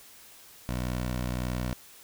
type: tone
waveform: 15% pulse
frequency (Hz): 61.74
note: B1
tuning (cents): 0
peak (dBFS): -23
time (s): 0.69-1.73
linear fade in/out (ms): 0
effects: white hiss -52 dBFS RMS until 2.03 s